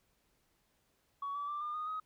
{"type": "tone with pitch steps", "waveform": "sine", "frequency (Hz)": [1124, 1150.3, 1177.2, 1204.7, 1232.8, 1261.6], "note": ["C#6", "D6", "D6", "D6", "D#6", "D#6"], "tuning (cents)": [24, -36, 4, 44, -16, 24], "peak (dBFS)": -35, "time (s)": [1.22, 2], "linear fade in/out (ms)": 5, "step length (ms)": 130, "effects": ["tanh soft clip ceiling -32 dBFS", "pink hiss -75 dBFS RMS until 2.05 s"]}